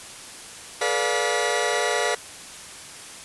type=tone cluster; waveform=sawtooth; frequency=428.3 / 484.5 / 580 / 707 / 1948 Hz; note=A4 / B4 / D5 / F5 / B6; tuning=-47 / -33 / -22 / +21 / -24 cents; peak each=-24 dBFS; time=0.81-2.15 s; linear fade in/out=5 ms; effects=white hiss -40 dBFS RMS until 3.24 s + resampled to 24000 Hz